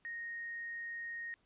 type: tone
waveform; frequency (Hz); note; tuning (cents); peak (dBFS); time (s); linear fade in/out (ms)
sine; 1863; A#6; -2; -40; 0.05-1.34; 0
effects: pink hiss -74 dBFS RMS until 1.45 s + resampled to 8000 Hz

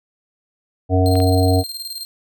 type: harmonic tone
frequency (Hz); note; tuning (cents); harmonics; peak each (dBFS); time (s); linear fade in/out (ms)
92.6; F#2; +2; 1 / 3 / 5 / 7 / 8; -14 / -19 / -21 / -22 / -23; 0.89-1.64; 50
type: tone with tremolo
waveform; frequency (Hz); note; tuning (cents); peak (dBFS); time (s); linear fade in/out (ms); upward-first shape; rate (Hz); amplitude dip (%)
sawtooth; 4186; C8; 0; -23; 1.06-2.05; 0; square; 19; 55
type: clicks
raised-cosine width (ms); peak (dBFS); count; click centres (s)
0.3; -17; 2; 1.155 / 1.202
effects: none

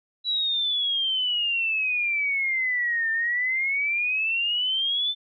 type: exponential two-way sweep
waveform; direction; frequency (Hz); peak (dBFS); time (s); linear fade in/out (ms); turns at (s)
sine; down then up; 3951 to 1793 to 3554; -22; 0.24-5.15; 50; 3.11
effects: none

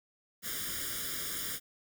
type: noise with comb filter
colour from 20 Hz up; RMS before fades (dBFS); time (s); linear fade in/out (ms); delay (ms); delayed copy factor
white; -37; 0.42-1.6; 50; 0.58; +1
effects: none

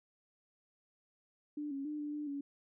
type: tone with pitch steps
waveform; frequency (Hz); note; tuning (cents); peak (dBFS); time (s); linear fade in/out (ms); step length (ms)
sine; 296.1 / 275.6 / 300.2 / 295 / 297.3 / 282.1; D4 / C#4 / D4 / D4 / D4 / C#4; +14 / -10 / +38 / +8 / +21 / +30; -37; 1.57-2.41; 5; 140
effects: none

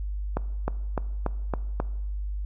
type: accelerating click train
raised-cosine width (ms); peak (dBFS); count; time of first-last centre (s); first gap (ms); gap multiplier
1; -12; 6; 0.37-1.801; 310; 0.96
effects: noise-tail reverb RT60 1.0 s tail -19 dB re dry + added 50 Hz sine -28 dBFS peak until 2.45 s

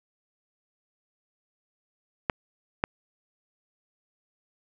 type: clicks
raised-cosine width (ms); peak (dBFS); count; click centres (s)
0.5; -8; 2; 2.298 / 2.839
effects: none

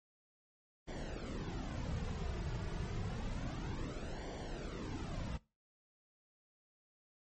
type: noise with flanger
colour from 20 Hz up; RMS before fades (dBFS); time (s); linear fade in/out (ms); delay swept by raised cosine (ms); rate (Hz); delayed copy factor
brown; -41; 0.87-5.38; 20; 0.76 to 3.86; 0.29; -0.65
effects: noise-tail reverb RT60 0.3 s tail -22 dB re dry + MP3 32 kbps

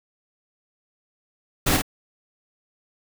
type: noise with echo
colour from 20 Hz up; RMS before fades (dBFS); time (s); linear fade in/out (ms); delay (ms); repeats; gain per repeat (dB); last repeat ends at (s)
pink; -20; 1.66-1.77; 10; 51; 1; -3; 1.821
effects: none

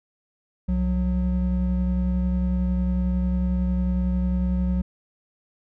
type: tone pair together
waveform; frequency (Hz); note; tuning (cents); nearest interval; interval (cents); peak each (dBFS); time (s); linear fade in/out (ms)
triangle; 64.35 / 182; C2 / F#3; -28 / -28; octave + tritone; 1800; -21; 0.68-4.82; 10
effects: none

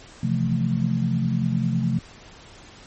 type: chord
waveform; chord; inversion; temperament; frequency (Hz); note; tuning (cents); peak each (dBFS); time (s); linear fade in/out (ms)
sine; F major seventh; second; equal; 130.81 / 164.81 / 174.61 / 220; C3 / E3 / F3 / A3; 0 / 0 / 0 / 0; -24 / -28 / -25 / -25; 0.23-1.99; 5
effects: pink hiss -46 dBFS RMS until 2.86 s + MP3 32 kbps

